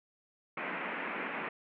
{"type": "band-pass noise", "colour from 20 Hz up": "white", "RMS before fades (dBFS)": -38, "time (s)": [0.57, 1.49], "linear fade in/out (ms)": 5, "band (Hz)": [170, 2500], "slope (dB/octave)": 48, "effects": []}